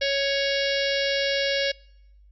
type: harmonic tone with a mistuned harmonic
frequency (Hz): 554.4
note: C#5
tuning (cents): 0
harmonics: 1 / 3 / 4 / 5 / 6 / 7 / 8 / 9 / 10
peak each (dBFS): -25 / -30 / -31 / -32 / -33 / -33 / -34 / -35 / -35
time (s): 0.01-1.72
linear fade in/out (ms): 10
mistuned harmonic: 5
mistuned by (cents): +31
effects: noise-tail reverb RT60 0.9 s tail -26 dB re dry + added 50 Hz sine -50 dBFS peak until 2.31 s